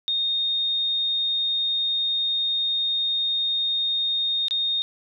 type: tone with dropouts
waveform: sine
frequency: 3690 Hz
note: A#7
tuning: 18 cents flat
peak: -21 dBFS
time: 0.08-4.82 s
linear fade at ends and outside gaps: 0 ms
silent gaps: 4.483-4.509 s
effects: none